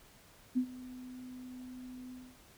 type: tone with ADSR envelope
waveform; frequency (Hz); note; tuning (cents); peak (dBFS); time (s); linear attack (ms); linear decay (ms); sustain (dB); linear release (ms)
sine; 252.9; B3; +41; -25; 0.55-2.38; 25; 79; -19; 260
effects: pink hiss -60 dBFS RMS until 2.57 s